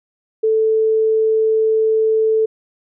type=tone; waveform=sine; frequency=440 Hz; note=A4; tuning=in tune; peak=-12 dBFS; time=0.43-2.46 s; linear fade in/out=10 ms; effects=none